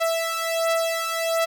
sawtooth beating tone pair, 659.3 / 660.7 Hz, E5 / E5, 0 / +4 cents, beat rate 1.4 Hz, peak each -20 / -22 dBFS, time 0-1.46 s, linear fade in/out 20 ms, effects none

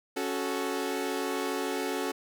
sawtooth chord, F# minor, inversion second, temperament equal with one note detuned, 277.2 / 370 / 437 Hz, C#4 / F#4 / A4, 0 / 0 / -12 cents, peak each -30 dBFS, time 0.16-2.12 s, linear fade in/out 10 ms, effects none

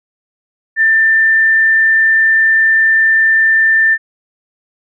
sine tone, 1785 Hz, A6, 24 cents sharp, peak -7 dBFS, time 0.76-3.98 s, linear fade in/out 50 ms, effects none

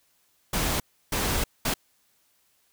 pink noise bursts at uneven times, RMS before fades -26 dBFS, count 3, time 0.53-0.8 / 1.12-1.44 / 1.65-1.74 s, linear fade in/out 5 ms, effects white hiss -67 dBFS RMS until 2.72 s

